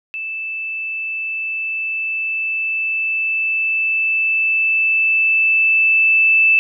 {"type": "tone with level ramp", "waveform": "sine", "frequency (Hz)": 2637, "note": "E7", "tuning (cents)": 0, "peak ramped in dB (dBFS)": [-23, -9], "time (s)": [0.14, 6.59], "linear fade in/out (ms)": 0, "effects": []}